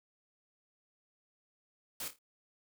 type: noise with echo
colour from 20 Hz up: white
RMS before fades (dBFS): -40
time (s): 2-2.08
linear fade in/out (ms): 2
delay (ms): 27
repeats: 4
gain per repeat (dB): -9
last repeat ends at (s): 2.188
effects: none